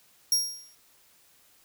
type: tone with exponential decay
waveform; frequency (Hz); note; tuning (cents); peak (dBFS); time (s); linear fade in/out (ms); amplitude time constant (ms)
sawtooth; 5600; F8; +4; -16; 0.32-0.75; 2; 93
effects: white hiss -61 dBFS RMS until 1.64 s